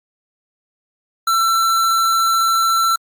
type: tone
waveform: square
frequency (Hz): 1343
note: E6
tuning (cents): +32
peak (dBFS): -14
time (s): 1.27-2.96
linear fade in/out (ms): 5
effects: Opus 48 kbps